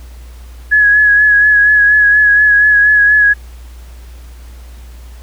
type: tone with vibrato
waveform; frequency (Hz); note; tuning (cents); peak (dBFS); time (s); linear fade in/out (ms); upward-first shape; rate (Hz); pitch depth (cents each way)
sine; 1683; G#6; +23; -5; 0.71-3.34; 20; sine; 4.2; 28
effects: added 60 Hz sine -30 dBFS peak until 5.22 s + pink hiss -44 dBFS RMS until 5.22 s